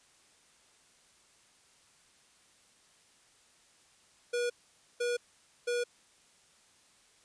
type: tone bursts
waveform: square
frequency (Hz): 482.8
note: B4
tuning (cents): -39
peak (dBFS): -30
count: 3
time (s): 4.33-5.84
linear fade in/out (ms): 10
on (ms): 170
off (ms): 500
effects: white hiss -64 dBFS RMS until 7.24 s + resampled to 22050 Hz